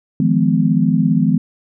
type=chord; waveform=sine; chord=F half-diminished seventh; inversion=third; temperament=just; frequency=157.15 / 174.61 / 209.5 / 251.4 Hz; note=Eb3 / F3 / Ab3 / Cb4; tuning=+18 / 0 / +15 / +31 cents; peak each=-17 dBFS; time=0.2-1.38 s; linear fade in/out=2 ms; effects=none